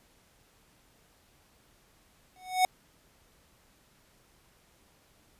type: tone with exponential growth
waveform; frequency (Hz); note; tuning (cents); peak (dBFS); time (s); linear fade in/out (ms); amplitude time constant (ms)
square; 740; F#5; 0; -19; 2.36-2.65; 1; 62
effects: pink hiss -64 dBFS RMS until 5.39 s + resampled to 32000 Hz